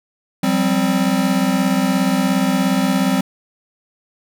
square chord, F suspended second, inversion none, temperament equal with one note detuned, 179.01 / 196 / 261.6 Hz, F3 / G3 / C4, +43 / 0 / 0 cents, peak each -22 / -19 / -19 dBFS, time 0.43-3.21 s, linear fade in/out 5 ms, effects none

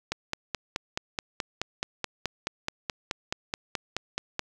click train, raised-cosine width 0.2 ms, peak -11 dBFS, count 21, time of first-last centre 0.12-4.394 s, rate 4.68 Hz, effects none

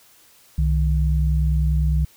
sine tone pair together, 65 / 154.6 Hz, C2 / D#3, -11 / -11 cents, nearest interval octave + minor third, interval 1500 cents, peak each -17 / -22 dBFS, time 0.58-2.05 s, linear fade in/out 5 ms, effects white hiss -53 dBFS RMS until 2.16 s

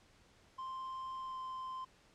triangle tone with pitch glide, 1047 to 1039.2 Hz, C6 to C6, +1 to -12 cents, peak -39 dBFS, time 0.58-1.85 s, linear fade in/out 10 ms, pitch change -13 cents, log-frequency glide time 1.21-1.39 s, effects pink hiss -66 dBFS RMS until 2.14 s + low-pass 7000 Hz 12 dB/octave

